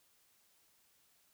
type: silence
effects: white hiss -71 dBFS RMS until 1.33 s